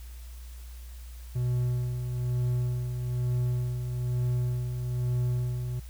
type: tone with tremolo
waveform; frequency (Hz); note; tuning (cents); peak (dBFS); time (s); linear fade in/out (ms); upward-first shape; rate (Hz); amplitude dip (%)
triangle; 123.47; B2; 0; -22; 1.35-5.8; 10; sine; 1.1; 50
effects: added 60 Hz sine -40 dBFS peak until 5.89 s + white hiss -55 dBFS RMS until 5.89 s